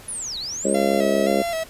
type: linear two-way sweep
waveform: sine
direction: down then up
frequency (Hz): 10548 to 3729 to 8920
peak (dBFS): -27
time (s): 0.08-0.75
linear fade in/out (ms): 5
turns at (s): 0.38
type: harmonic tone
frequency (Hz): 68.2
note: C#2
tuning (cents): -28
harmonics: 3 / 4 / 5 / 6 / 7 / 8 / 9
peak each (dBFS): -24 / -28 / -26 / -25 / -29 / -23 / -28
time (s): 0.64-1.43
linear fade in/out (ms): 20
type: tone with vibrato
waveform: 45% pulse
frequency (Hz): 665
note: E5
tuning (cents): +15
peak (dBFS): -23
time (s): 0.74-1.64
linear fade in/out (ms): 10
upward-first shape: square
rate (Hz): 1.9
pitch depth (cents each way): 47
effects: pink hiss -44 dBFS RMS until 1.69 s + resampled to 32000 Hz